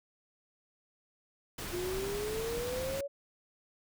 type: noise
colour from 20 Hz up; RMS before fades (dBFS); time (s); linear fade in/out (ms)
pink; -40; 1.58-3.01; 5
type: exponential sweep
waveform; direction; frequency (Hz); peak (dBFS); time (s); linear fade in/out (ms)
sine; up; 349.2 to 569; -34; 1.72-3.08; 20
effects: none